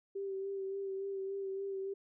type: tone with vibrato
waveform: sine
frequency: 390 Hz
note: G4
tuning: 9 cents flat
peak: -36 dBFS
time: 0.15-1.94 s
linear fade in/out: 10 ms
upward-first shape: sine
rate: 3.5 Hz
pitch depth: 25 cents each way
effects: none